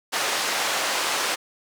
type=band-pass noise; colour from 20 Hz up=pink; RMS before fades=-25 dBFS; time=0.12-1.36 s; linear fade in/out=20 ms; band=640 to 8300 Hz; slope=12 dB/octave; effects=none